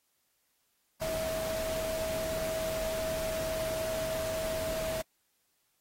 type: tone in noise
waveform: sine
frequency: 642 Hz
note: E5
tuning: 46 cents flat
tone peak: -32 dBFS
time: 1.01-5.02 s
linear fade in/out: 10 ms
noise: pink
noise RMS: -39 dBFS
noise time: 1.01-5.02 s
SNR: +4 dB
effects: white hiss -75 dBFS RMS until 5.8 s + AAC 48 kbps